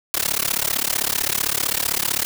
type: noise with amplitude modulation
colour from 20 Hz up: white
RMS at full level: -18 dBFS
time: 0.14-2.25 s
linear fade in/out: 0 ms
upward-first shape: sine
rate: 35.6 Hz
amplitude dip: 100%
effects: none